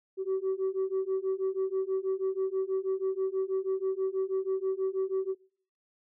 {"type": "beating tone pair", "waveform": "sine", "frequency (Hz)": [378.4, 384.6], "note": ["F#4", "G4"], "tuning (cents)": [39, -33], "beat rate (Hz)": 6.2, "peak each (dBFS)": -29, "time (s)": [0.17, 5.35], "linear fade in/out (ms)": 50, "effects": ["noise-tail reverb RT60 0.6 s tail -26 dB re dry", "tanh soft clip ceiling -24 dBFS"]}